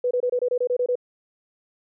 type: tone bursts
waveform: sine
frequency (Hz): 493.9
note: B4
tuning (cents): 0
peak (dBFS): -19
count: 10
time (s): 0.04-0.955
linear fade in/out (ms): 5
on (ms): 69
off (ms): 25
effects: none